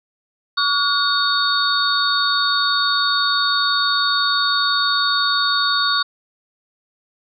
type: tone cluster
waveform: sine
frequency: 1135 / 1437 / 3703 / 4447 Hz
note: C#6 / F6 / A#7 / C#8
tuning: +41 / +49 / -12 / +5 cents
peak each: -21 dBFS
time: 0.57-6.03 s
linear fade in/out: 10 ms
effects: none